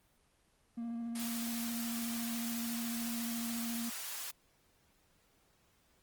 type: tone with vibrato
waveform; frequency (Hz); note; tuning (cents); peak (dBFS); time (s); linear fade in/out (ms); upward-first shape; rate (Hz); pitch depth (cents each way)
triangle; 233.1; A#3; 0; -35; 0.77-3.9; 10; square; 14; 13
type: high-pass noise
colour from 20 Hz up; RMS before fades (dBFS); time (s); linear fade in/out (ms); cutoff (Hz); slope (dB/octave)
white; -42; 1.15-4.31; 5; 700; 12
effects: pink hiss -71 dBFS RMS until 6.02 s + Opus 24 kbps